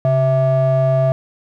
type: ring-modulated tone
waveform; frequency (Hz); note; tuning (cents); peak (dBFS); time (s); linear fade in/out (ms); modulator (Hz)
triangle; 259.8; C4; -12; -7; 0.05-1.12; 0; 395
effects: none